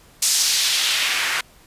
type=noise with band-pass filter sweep; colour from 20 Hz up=white; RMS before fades=-20 dBFS; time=0.22-1.41 s; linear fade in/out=5 ms; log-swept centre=6500 to 1700 Hz; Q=1.4; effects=pink hiss -51 dBFS RMS until 1.66 s + resampled to 32000 Hz